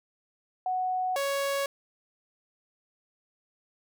sine / sawtooth tone pair in turn, 740 / 556.2 Hz, F#5 / C#5, 0 / +6 cents, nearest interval perfect fourth, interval 494 cents, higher first, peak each -26 / -23 dBFS, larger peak second, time 0.66-1.16 / 1.16-1.66 s, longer neither, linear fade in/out 2 ms, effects none

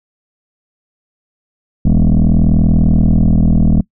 sine tone with frequency modulation, 110 Hz, A2, in tune, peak -4 dBFS, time 1.85-3.81 s, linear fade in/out 5 ms, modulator 40.5 Hz, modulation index 3.1, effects noise-tail reverb RT60 0.1 s tail -23 dB re dry + tanh soft clip ceiling -6 dBFS

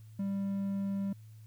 triangle tone, 197 Hz, G3, 9 cents sharp, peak -29 dBFS, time 0.19-1.13 s, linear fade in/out 5 ms, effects added 109 Hz sine -49 dBFS peak until 1.46 s + white hiss -69 dBFS RMS until 1.46 s

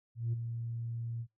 sine tone with ADSR envelope, 116.54 Hz, A#2, in tune, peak -27 dBFS, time 0.15-1.27 s, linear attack 180 ms, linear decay 16 ms, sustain -8 dB, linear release 64 ms, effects noise-tail reverb RT60 0.2 s tail -24 dB re dry + tanh soft clip ceiling -27 dBFS

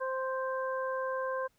harmonic tone, 523.3 Hz, C5, in tune, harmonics 1 / 2 / 3, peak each -33 / -36 / -40 dBFS, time 0-1.48 s, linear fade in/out 20 ms, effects pink hiss -72 dBFS RMS until 1.58 s

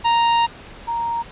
45% pulse / sine tone pair in turn, 932.3 / 932.3 Hz, A#5 / A#5, 0 / 0 cents, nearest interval unison, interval 0 cents, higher neither, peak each -14 / -20 dBFS, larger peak first, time 0.04-0.47 / 0.87-1.23 s, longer first, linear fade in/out 20 ms, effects pink hiss -40 dBFS RMS until 1.31 s + resampled to 8000 Hz

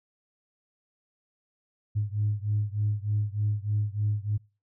sine beating tone pair, 103.4 / 106.7 Hz, G#2 / G#2, -7 / +47 cents, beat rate 3.3 Hz, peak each -27 / -28 dBFS, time 1.95-4.38 s, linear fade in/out 20 ms, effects noise-tail reverb RT60 0.3 s tail -23 dB re dry + tanh soft clip ceiling -18 dBFS

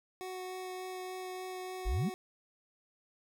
25% pulse tone with vibrato, 370 Hz, F#4, in tune, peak -36 dBFS, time 0.21-2.14 s, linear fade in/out 0 ms, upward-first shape sine, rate 3.4 Hz, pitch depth 8 cents each way
sine exponential sweep, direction up, 38.95 to 247.9 Hz, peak -29 dBFS, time 1.85-2.1 s, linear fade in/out 20 ms
effects none

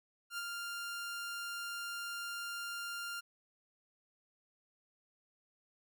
sawtooth tone with ADSR envelope, 1396.9 Hz, F6, in tune, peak -33 dBFS, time 0.3-3.21 s, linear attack 78 ms, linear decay 33 ms, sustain -3 dB, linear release 18 ms, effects none

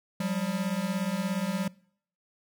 square beating tone pair, 180 / 197 Hz, F#3 / G3, -47 / +9 cents, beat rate 17 Hz, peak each -31 dBFS, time 0.2-1.68 s, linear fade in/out 5 ms, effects noise-tail reverb RT60 0.6 s tail -23 dB re dry

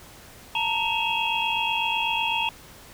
sine tone cluster, 886 / 934 / 2561 / 2746 / 3300 Hz, A5 / A#5 / D#7 / F7 / G#7, +12 / +3 / +49 / -30 / -12 cents, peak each -29 dBFS, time 0.55-2.49 s, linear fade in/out 2 ms, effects pink hiss -47 dBFS RMS until 2.93 s

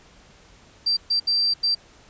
sine tone bursts at uneven times, 4699 Hz, D8, in tune, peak -18 dBFS, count 4, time 0.86-0.97 / 1.1-1.2 / 1.27-1.54 / 1.63-1.75 s, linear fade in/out 10 ms, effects pink hiss -52 dBFS RMS until 2.09 s + resampled to 16000 Hz

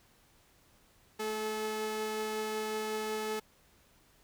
sawtooth tone pair together, 218.5 / 431.6 Hz, A3 / A4, -12 / -33 cents, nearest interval octave, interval 1179 cents, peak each -38 / -30 dBFS, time 1.19-3.4 s, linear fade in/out 10 ms, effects pink hiss -65 dBFS RMS until 4.23 s

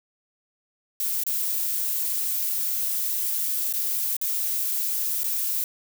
violet noise with dropouts, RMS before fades -26 dBFS, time 1-5.64 s, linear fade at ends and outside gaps 1 ms, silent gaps 1.236-1.265 / 3.727-3.737 / 4.167-4.214 / 5.234-5.242 s, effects none

